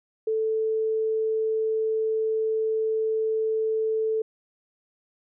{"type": "tone", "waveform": "sine", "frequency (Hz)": 440, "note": "A4", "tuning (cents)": 0, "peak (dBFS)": -22, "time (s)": [0.27, 4.22], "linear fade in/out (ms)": 5, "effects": []}